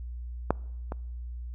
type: clicks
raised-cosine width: 1 ms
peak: -8 / -20 dBFS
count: 2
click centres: 0.506 / 0.921 s
effects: noise-tail reverb RT60 0.9 s tail -26 dB re dry + added 60 Hz sine -35 dBFS peak until 1.54 s